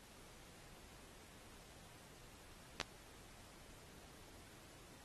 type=clicks; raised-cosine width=0.2 ms; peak=-19 dBFS; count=2; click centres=2.801 / 2.813 s; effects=pink hiss -61 dBFS RMS until 5.04 s + AAC 32 kbps